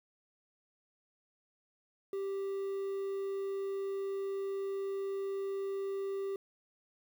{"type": "tone with quantisation", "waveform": "triangle", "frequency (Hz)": 392, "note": "G4", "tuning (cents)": 0, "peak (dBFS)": -32, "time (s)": [2.13, 6.36], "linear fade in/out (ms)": 2, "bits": 10, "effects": []}